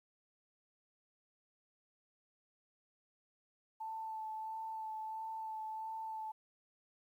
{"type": "tone with vibrato", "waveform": "sine", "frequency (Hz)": 880, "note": "A5", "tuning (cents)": 0, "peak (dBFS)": -40, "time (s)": [3.8, 6.32], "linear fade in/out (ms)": 10, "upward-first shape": "sine", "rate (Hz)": 1.5, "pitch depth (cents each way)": 15, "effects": ["12-bit"]}